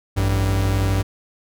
45% pulse tone pair together, 54.71 / 97.3 Hz, A1 / G2, -9 / -12 cents, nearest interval minor seventh, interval 997 cents, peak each -23 / -18 dBFS, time 0.16-1.03 s, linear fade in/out 20 ms, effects none

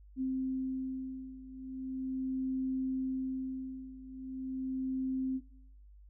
sine beating tone pair, 261.6 / 261.99 Hz, C4 / C4, 0 / +2 cents, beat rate 0.39 Hz, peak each -35 / -38 dBFS, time 0.16-5.41 s, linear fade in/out 50 ms, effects noise-tail reverb RT60 0.7 s tail -18 dB re dry + added 50 Hz sine -53 dBFS peak until 6.09 s

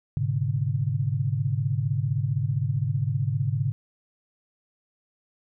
sine tone cluster, 105 / 129.1 / 144.5 Hz, G#2 / C3 / D3, +19 / -23 / -28 cents, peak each -27 dBFS, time 0.17-3.72 s, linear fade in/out 0 ms, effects none

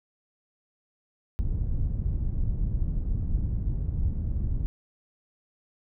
pink low-pass noise, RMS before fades -27 dBFS, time 1.39-4.66 s, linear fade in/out 0 ms, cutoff 110 Hz, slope 12 dB/octave, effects none

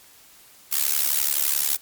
blue noise with amplitude modulation, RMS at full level -18 dBFS, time 0.71-1.77 s, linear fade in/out 20 ms, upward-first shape sine, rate 71.7 Hz, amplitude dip 95%, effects white hiss -51 dBFS RMS until 1.81 s + MP3 96 kbps

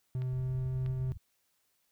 triangle tone with pitch glide, 128 to 129.19 Hz, C3 to C3, -38 to -22 cents, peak -29 dBFS, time 0.15-1.12 s, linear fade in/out 0 ms, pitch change +16 cents, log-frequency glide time 0.29-0.68 s
clicks, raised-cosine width 0.3 ms, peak -35 dBFS, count 2, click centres 0.22 / 0.862 s
pink low-pass noise, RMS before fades -44 dBFS, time 0.32-1.18 s, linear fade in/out 10 ms, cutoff 150 Hz, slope 48 dB/octave
effects white hiss -75 dBFS RMS until 1.91 s

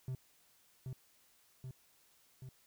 triangle tone with echo, 129.3 Hz, C3, 20 cents flat, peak -35 dBFS, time 0.08-0.15 s, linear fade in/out 2 ms, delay 780 ms, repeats 3, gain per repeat -3 dB, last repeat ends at 2.49 s, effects white hiss -69 dBFS RMS until 2.66 s

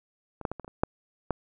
clicks, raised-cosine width 1 ms, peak -25 / -13 / -19 / -24 / -28 / -29 / -8 / -12 dBFS, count 8, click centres 0.413 / 0.452 / 0.516 / 0.597 / 0.646 / 0.679 / 0.835 / 1.307 s, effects none

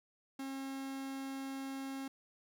45% pulse tone, 270 Hz, C#4, 45 cents flat, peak -40 dBFS, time 0.39-2.08 s, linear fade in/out 5 ms, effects none

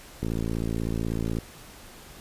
click train, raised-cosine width 3 ms, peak -16 dBFS, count 66, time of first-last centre 0.23-1.387 s, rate 56.2 Hz, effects pink hiss -47 dBFS RMS until 2.2 s + resampled to 32000 Hz

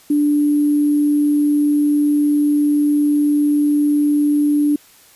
sine tone with sample-and-hold, 293.7 Hz, D4, in tune, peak -12 dBFS, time 0.1-4.76 s, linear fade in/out 5 ms, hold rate 11025 Hz, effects white hiss -48 dBFS RMS until 5.15 s + resampled to 32000 Hz

